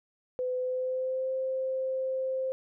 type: tone with pitch glide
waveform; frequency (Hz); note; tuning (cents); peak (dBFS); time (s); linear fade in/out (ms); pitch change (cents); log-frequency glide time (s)
sine; 505 to 523.7; B4 to C5; +39 to +1; -28; 0.39-2.52; 0; +62; 0.56-1.32
effects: none